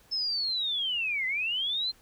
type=linear two-way sweep; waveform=sine; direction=down then up; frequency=5274 to 2000 to 4189 Hz; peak=-27 dBFS; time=0.11-1.92 s; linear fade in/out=20 ms; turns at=1.26 s; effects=pink hiss -60 dBFS RMS until 2.01 s